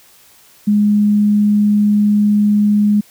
sine tone, 207.7 Hz, G#3, in tune, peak -9 dBFS, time 0.67-3.01 s, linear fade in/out 10 ms, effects white hiss -47 dBFS RMS until 3.1 s

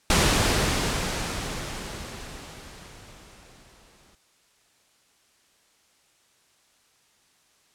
pink noise with exponential decay, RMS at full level -18 dBFS, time 0.1-4.15 s, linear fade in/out 2 ms, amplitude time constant 880 ms, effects white hiss -63 dBFS RMS until 7.74 s + low-pass 9000 Hz 12 dB/octave

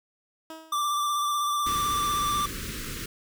15% pulse tone with exponential decay, 320 Hz, D#4, 49 cents sharp, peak -30 dBFS, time 0.5-1.01 s, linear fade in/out 1 ms, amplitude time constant 110 ms
square tone with vibrato, 1174.7 Hz, D6, in tune, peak -25 dBFS, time 0.72-2.46 s, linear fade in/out 5 ms, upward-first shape square, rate 16 Hz, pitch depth 18 cents each way
pink band-stop noise, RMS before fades -35 dBFS, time 1.66-3.06 s, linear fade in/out 5 ms, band 480 to 1200 Hz, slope 48 dB/octave
effects none

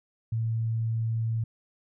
sine tone, 113.2 Hz, A2, 50 cents sharp, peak -25 dBFS, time 0.32-1.44 s, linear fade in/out 5 ms, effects none

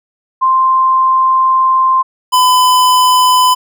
sine / square tone pair in turn, 1046.5 / 1007.5 Hz, C6 / B5, 0 / +34 cents, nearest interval minor second, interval 66 cents, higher first, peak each -7 dBFS, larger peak neither, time 0.41-2.03 / 2.32-3.55 s, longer first, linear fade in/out 20 ms, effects none

